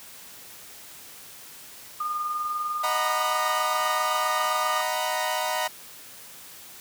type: tone with tremolo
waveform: sine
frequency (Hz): 1217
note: D#6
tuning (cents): -39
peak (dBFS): -24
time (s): 2-4.81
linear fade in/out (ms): 5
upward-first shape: triangle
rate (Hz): 20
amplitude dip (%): 45
type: chord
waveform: sawtooth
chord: B major seventh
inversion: first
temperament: equal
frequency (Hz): 622.3 / 740 / 932.3 / 987.8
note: D#5 / F#5 / A#5 / B5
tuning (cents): 0 / 0 / 0 / 0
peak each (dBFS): -27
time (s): 2.83-5.68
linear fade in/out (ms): 10
effects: white hiss -45 dBFS RMS until 6.8 s + high-pass 60 Hz 12 dB/octave